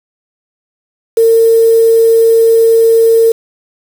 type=tone with quantisation; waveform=sine; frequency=454.7 Hz; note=A#4; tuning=43 cents flat; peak=-4 dBFS; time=1.17-3.32 s; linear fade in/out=5 ms; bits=4; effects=none